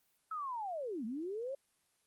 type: linear two-way sweep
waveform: sine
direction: down then up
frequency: 1316 to 208 to 562 Hz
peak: -37 dBFS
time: 0.31-1.55 s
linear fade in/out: 5 ms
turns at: 1.05 s
effects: white hiss -75 dBFS RMS until 2.06 s + Opus 24 kbps